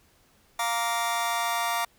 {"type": "chord", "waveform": "sawtooth", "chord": "Bb major", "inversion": "second", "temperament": "just", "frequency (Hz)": [699.2, 932.3, 1165.4], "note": ["F5", "Bb5", "D6"], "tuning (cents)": [2, 0, -14], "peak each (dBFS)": [-26, -25, -27], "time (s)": [0.59, 1.85], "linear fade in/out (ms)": 5, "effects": ["pink hiss -62 dBFS RMS until 1.98 s"]}